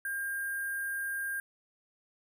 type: tone with sample-and-hold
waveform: sine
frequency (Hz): 1605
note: G6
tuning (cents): +40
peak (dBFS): -32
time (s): 0.05-1.4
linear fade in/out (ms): 2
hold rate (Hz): 11025
effects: none